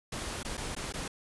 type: noise with dropouts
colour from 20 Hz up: pink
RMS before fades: -37 dBFS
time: 0.12-1.08 s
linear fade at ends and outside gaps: 5 ms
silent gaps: 0.431-0.448 / 0.571-0.576 / 0.751-0.764 / 0.925-0.938 s
effects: resampled to 24000 Hz